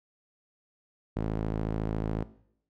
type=tone with band-pass filter; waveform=sawtooth; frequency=54 Hz; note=A1; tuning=32 cents flat; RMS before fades=-31 dBFS; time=1.16-2.23 s; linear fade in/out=5 ms; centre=270 Hz; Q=0.6; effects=noise-tail reverb RT60 0.7 s tail -18 dB re dry